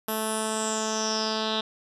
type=tone with low-pass filter sweep; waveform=10% pulse; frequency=218.6 Hz; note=A3; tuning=11 cents flat; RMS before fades=-28 dBFS; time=0.08-1.61 s; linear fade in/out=5 ms; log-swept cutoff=12000 to 3800 Hz; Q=8.1; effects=none